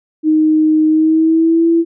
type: tone with pitch glide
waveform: sine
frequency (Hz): 311.1 to 333.4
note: D#4 to E4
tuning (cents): 0 to +20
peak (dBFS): -8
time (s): 0.23-1.85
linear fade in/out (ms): 50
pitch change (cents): +120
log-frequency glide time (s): 0.87-1.68
effects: none